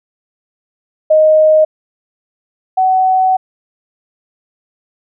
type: tone pair in turn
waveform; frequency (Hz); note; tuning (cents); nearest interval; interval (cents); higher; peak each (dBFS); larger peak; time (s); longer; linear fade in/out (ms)
sine; 622.3 / 751.2; D#5 / F#5; 0 / +26; minor third; 326; second; -5 / -8; first; 1.1-1.65 / 2.77-3.37; second; 10
effects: none